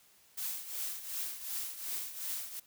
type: noise with tremolo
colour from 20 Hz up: blue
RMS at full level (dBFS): -36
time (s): 0.37-2.6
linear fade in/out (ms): 10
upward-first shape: triangle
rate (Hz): 2.7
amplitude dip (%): 75
effects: white hiss -64 dBFS RMS until 2.66 s